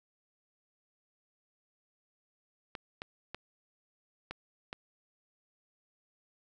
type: clicks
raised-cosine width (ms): 0.3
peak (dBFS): -23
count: 5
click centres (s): 2.752 / 3.019 / 3.346 / 4.31 / 4.729
effects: none